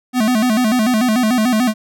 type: tone with vibrato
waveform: square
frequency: 233.1 Hz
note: A#3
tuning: in tune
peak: -13 dBFS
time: 0.13-1.74 s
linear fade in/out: 50 ms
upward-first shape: square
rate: 6.8 Hz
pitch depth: 130 cents each way
effects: none